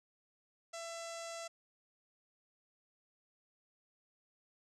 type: tone with low-pass filter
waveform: sawtooth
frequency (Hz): 669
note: E5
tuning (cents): +25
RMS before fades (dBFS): -45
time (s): 0.73-1.48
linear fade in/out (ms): 10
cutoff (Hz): 7200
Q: 2.9
effects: none